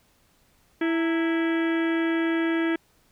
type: harmonic tone with a mistuned harmonic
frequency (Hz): 329.6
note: E4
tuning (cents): 0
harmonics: 1 / 2 / 3 / 4 / 5 / 6 / 7 / 8 / 9 / 10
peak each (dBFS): -22 / -36 / -39 / -38 / -33 / -36 / -39 / -46 / -48 / -44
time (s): 0.81-2.76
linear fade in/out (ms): 5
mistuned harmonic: 3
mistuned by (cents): -120
effects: pink hiss -63 dBFS RMS until 3.11 s